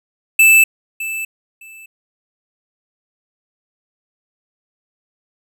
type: tone with echo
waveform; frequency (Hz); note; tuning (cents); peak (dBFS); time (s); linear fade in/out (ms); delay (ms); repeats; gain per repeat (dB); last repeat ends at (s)
square; 2638; E7; +1; -7; 0.39-0.64; 5; 610; 2; -15; 1.86
effects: none